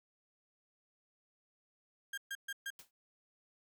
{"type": "tone bursts", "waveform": "35% pulse", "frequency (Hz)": 1609, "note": "G6", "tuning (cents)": 45, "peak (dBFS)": -37, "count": 4, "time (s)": [2.13, 2.704], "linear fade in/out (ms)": 5, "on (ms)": 46, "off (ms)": 130}
{"type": "noise with exponential decay", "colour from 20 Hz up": "white", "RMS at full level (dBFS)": -49, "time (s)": [2.79, 2.91], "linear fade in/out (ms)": 2, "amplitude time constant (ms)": 26}
{"effects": []}